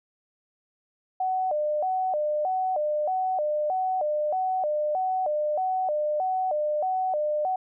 sine tone with vibrato, 671 Hz, E5, 31 cents sharp, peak -23 dBFS, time 1.2-7.56 s, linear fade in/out 5 ms, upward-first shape square, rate 1.6 Hz, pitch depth 190 cents each way, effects none

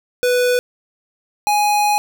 square tone pair in turn, 494.4 / 831.5 Hz, B4 / G#5, +2 / +2 cents, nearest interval major sixth, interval 900 cents, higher second, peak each -14 dBFS, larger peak neither, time 0.23-0.59 / 1.47-1.98 s, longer second, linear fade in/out 0 ms, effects none

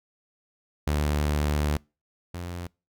sawtooth tone pair in turn, 74.2 / 87.45 Hz, D2 / F2, +18 / +3 cents, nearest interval minor third, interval 285 cents, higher second, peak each -19 / -29 dBFS, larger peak first, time 0.87-1.77 / 2.34-2.67 s, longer first, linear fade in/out 5 ms, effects noise-tail reverb RT60 0.3 s tail -26 dB re dry

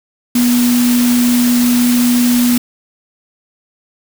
sine tone in noise, 243.4 Hz, B3, 25 cents flat, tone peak -9 dBFS, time 0.35-2.58 s, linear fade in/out 5 ms, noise white, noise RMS -20 dBFS, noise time 0.35-2.58 s, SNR +8 dB, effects none

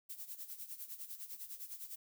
violet noise with tremolo, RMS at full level -45 dBFS, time 0.09-1.96 s, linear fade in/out 10 ms, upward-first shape sine, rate 9.9 Hz, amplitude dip 75%, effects none

